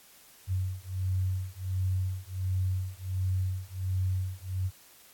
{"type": "beating tone pair", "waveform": "sine", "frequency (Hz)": [92.5, 93.9], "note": ["F#2", "F#2"], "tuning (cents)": [0, 26], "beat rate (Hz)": 1.4, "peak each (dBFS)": -31, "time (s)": [0.47, 4.71], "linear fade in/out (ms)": 50, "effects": ["white hiss -56 dBFS RMS until 5.13 s", "AAC 64 kbps"]}